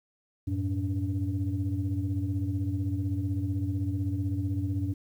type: tone cluster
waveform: sine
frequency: 92.1 / 107.9 / 286.8 Hz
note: F#2 / A2 / D4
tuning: -7 / -33 / -41 cents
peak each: -29 / -31 / -32 dBFS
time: 0.47-4.94 s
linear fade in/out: 10 ms
effects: tanh soft clip ceiling -20 dBFS + 10-bit